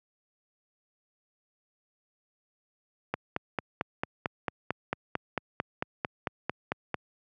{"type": "click train", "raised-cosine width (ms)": 0.5, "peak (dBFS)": -13, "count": 18, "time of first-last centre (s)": [3.14, 6.943], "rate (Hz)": 4.47, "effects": ["high-pass 100 Hz 12 dB/octave"]}